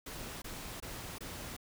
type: noise bursts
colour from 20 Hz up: pink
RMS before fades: -44 dBFS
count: 4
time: 0.06-1.566 s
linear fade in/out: 5 ms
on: 360 ms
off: 22 ms
effects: none